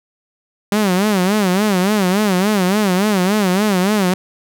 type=tone with vibrato; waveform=sawtooth; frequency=196.5 Hz; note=G3; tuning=4 cents sharp; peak=-9 dBFS; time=0.72-4.14 s; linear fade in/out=2 ms; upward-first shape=sine; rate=3.5 Hz; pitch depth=160 cents each way; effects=none